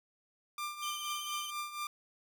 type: tone with tremolo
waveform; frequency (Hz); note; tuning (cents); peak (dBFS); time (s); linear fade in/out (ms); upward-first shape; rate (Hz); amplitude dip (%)
sawtooth; 1191; D6; +24; -31; 0.58-1.87; 2; triangle; 4.2; 75
type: tone with vibrato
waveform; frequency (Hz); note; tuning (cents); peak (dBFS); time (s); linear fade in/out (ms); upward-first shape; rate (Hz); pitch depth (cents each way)
sawtooth; 3098; G7; -21; -37; 0.82-1.51; 10; triangle; 18; 45
effects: none